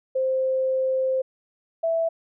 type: tone pair in turn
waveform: sine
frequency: 523.3 / 659.3 Hz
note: C5 / E5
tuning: 0 / 0 cents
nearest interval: major third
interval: 400 cents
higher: second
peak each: -20 dBFS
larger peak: neither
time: 0.15-1.22 / 1.83-2.09 s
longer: first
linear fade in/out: 10 ms
effects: none